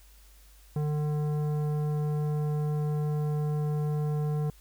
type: tone with tanh clipping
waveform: sine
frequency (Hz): 149.8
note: D3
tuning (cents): +35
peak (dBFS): -28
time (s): 0.76-4.5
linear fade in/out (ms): 2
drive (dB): 13
effects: added 50 Hz sine -53 dBFS peak until 4.6 s + white hiss -60 dBFS RMS until 4.6 s